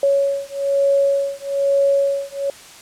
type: beating tone pair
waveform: sine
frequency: 556 / 557.1 Hz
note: C#5 / C#5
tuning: +5 / +9 cents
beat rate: 1.1 Hz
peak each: -18 dBFS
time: 0.03-2.5 s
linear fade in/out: 2 ms
effects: white hiss -41 dBFS RMS until 2.81 s + low-pass 9000 Hz 12 dB/octave